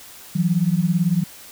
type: beating tone pair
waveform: sine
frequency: 164.81 / 182.81 Hz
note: E3 / F#3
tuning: 0 / -21 cents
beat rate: 18 Hz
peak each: -19 dBFS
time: 0.35-1.24 s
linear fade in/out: 10 ms
effects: white hiss -42 dBFS RMS until 1.51 s